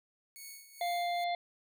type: tone with tremolo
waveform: 5% pulse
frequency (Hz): 2217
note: C#7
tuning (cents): 0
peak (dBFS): -35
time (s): 0.36-1.24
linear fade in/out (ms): 0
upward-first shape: sine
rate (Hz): 2.3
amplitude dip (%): 70
type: harmonic tone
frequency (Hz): 698.5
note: F5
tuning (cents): 0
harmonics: 1 / 3 / 5 / 6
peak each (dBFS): -31 / -41 / -45 / -47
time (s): 0.81-1.35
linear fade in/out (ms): 2
effects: none